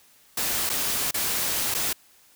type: noise with dropouts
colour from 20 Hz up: white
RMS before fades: -26 dBFS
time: 0.37-1.93 s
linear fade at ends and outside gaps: 5 ms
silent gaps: 0.694-0.698 / 1.111-1.142 / 1.742-1.747 s
effects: white hiss -57 dBFS RMS until 2.35 s